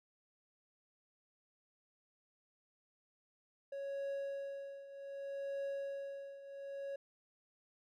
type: tone with tremolo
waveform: triangle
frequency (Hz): 554.4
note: C#5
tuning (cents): 0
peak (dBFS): -35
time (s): 3.72-6.96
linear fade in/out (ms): 5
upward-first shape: triangle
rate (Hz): 0.65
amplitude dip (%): 80
effects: none